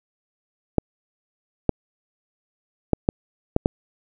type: clicks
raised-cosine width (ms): 2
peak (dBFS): -3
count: 6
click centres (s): 0.783 / 1.693 / 2.933 / 3.089 / 3.564 / 3.659
effects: none